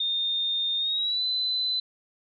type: tone with pitch glide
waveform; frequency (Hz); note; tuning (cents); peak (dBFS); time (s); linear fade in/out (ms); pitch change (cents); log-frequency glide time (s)
sine; 3646 to 4022; A#7 to B7; -39 to +31; -24; 0-1.8; 5; +170; 0.77-1.24
effects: none